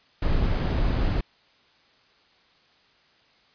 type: noise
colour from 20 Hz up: brown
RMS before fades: -23 dBFS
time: 0.22-1.21 s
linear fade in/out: 5 ms
effects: white hiss -60 dBFS RMS until 3.54 s + resampled to 11025 Hz